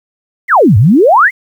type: exponential two-way sweep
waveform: sine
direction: down then up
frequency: 2217 to 93.5 to 2217 Hz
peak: -3 dBFS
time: 0.48-1.31 s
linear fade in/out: 50 ms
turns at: 0.77 s
effects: 7-bit